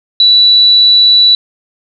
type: tone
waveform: sine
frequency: 3948 Hz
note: B7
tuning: 1 cent flat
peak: -3 dBFS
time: 0.2-1.35 s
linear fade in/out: 2 ms
effects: none